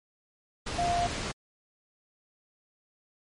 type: tone in noise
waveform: sine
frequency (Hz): 698.5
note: F5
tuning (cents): 0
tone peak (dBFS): -25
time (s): 0.78-1.07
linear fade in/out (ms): 10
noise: pink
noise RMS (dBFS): -33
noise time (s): 0.66-1.32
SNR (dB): +5
effects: low-pass 7000 Hz 12 dB/octave + MP3 48 kbps